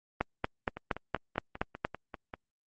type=two click trains; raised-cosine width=0.5 ms; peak=-24 / -13 dBFS; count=9 / 8; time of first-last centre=0.77-2.339 / 0.21-1.849 s; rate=5.1 / 4.27 Hz; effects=Opus 24 kbps